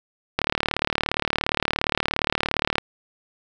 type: click train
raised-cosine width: 0.3 ms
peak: -4 dBFS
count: 90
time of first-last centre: 0.39-2.782 s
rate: 37.2 Hz
effects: none